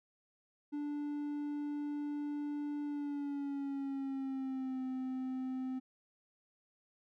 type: tone with pitch glide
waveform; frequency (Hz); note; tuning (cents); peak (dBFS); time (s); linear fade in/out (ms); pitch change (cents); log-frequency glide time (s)
triangle; 292.5 to 259.1; D4 to C4; -7 to -17; -34; 0.72-5.8; 20; -210; 2.84-4.82
effects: none